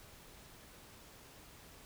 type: silence
effects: pink hiss -57 dBFS RMS until 1.85 s